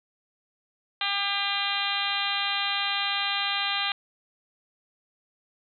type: harmonic tone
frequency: 400.3 Hz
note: G4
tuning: 36 cents sharp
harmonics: 2 / 3 / 4 / 5 / 6 / 7 / 8 / 9 / 10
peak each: -34 / -34 / -35 / -35 / -34 / -34 / -32 / -34 / -33 dBFS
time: 1.01-3.92 s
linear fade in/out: 2 ms
effects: none